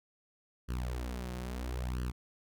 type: tone with flanger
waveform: sawtooth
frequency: 61.74 Hz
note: B1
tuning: in tune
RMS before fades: -37 dBFS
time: 0.68-2.12 s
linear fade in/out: 20 ms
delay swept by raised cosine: 0.66 to 5.56 ms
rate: 0.75 Hz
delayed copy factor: +0.95
effects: none